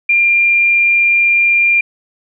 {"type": "tone", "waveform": "sine", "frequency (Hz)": 2392, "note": "D7", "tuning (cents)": 31, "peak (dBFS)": -8, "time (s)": [0.09, 1.81], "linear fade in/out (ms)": 5, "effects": []}